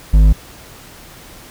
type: tone with hard clipping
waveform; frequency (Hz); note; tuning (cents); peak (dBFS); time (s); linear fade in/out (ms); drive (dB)
triangle; 51.91; G#1; 0; -7; 0.13-0.33; 10; 11
effects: pink hiss -39 dBFS RMS until 1.5 s